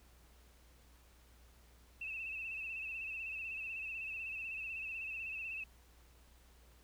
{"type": "tone with vibrato", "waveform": "sine", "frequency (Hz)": 2630, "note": "E7", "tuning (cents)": -5, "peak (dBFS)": -40, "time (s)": [2.01, 5.64], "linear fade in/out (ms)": 5, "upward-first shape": "sine", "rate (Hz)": 16, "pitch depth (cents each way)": 59, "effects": ["added 60 Hz sine -62 dBFS peak until 6.83 s", "pink hiss -67 dBFS RMS until 6.83 s"]}